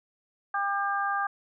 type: harmonic tone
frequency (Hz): 399.6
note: G4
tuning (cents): +33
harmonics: 2 / 3 / 4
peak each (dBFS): -30 / -29 / -31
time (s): 0.54-1.27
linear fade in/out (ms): 5
effects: none